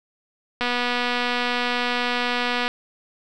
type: click train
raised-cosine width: 0.3 ms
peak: -8 dBFS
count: 506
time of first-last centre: 0.61-2.68 s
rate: 244 Hz
effects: none